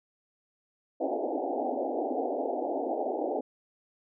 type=band-pass noise; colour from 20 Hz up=white; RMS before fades=-31 dBFS; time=1-3.41 s; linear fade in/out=10 ms; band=250 to 810 Hz; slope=96 dB/octave; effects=none